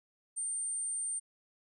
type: tone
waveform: sine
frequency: 8870 Hz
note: C#9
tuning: in tune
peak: -33 dBFS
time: 0.36-1.2 s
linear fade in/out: 20 ms
effects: none